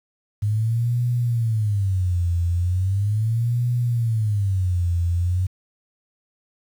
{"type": "tone with vibrato", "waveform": "sine", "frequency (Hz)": 102.3, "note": "G#2", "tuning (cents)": -26, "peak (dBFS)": -18, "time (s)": [0.42, 5.47], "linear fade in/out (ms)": 10, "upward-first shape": "sine", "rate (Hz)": 0.38, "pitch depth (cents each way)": 300, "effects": ["8-bit"]}